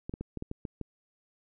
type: clicks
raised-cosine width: 3 ms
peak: -23 dBFS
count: 8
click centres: 0.095 / 0.139 / 0.21 / 0.373 / 0.424 / 0.514 / 0.652 / 0.813 s
effects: none